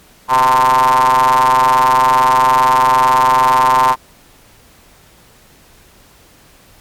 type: ring-modulated tone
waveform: square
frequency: 65.41 Hz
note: C2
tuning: in tune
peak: -6 dBFS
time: 0.28-3.96 s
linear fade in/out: 50 ms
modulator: 970 Hz
effects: pink hiss -46 dBFS RMS until 6.8 s + MP3 96 kbps